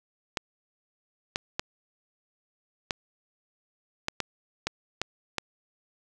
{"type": "clicks", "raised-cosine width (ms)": 0.2, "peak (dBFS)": -10, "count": 9, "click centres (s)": [0.372, 1.359, 1.595, 2.908, 4.084, 4.203, 4.67, 5.016, 5.383], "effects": []}